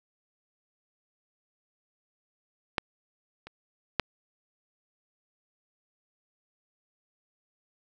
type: clicks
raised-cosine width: 0.3 ms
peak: -9 / -27 / -7 dBFS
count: 3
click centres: 2.782 / 3.47 / 3.997 s
effects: none